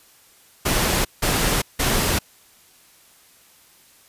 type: noise bursts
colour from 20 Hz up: pink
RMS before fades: -20 dBFS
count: 3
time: 0.65-2.19 s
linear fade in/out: 10 ms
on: 400 ms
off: 170 ms
effects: white hiss -53 dBFS RMS until 4.08 s + resampled to 32000 Hz